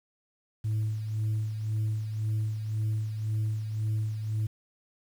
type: tone with tremolo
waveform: sine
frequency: 108.4 Hz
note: A2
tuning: 25 cents flat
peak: -23 dBFS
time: 0.64-4.47 s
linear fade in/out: 10 ms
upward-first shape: sine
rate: 1.9 Hz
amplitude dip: 60%
effects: tanh soft clip ceiling -24 dBFS + 9-bit